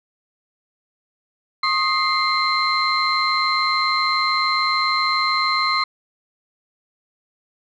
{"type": "tone cluster", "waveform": "sine", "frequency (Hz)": [1080, 1247, 2099, 4125], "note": ["C#6", "D#6", "C7", "C8"], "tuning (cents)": [-45, 3, 5, -25], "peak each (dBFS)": -22, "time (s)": [1.63, 5.84], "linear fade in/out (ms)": 5, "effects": ["tanh soft clip ceiling -8 dBFS"]}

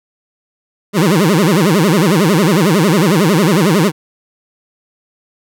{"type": "tone with vibrato", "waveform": "25% pulse", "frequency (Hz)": 180, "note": "F#3", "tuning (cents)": -47, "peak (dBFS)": -5, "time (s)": [0.93, 3.92], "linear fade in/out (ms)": 50, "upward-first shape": "sine", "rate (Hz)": 11, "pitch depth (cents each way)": 290, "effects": []}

